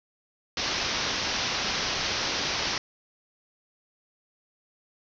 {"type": "low-pass noise", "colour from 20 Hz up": "white", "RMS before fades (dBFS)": -29, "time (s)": [0.57, 2.78], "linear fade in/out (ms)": 2, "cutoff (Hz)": 6000, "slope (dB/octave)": 96, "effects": []}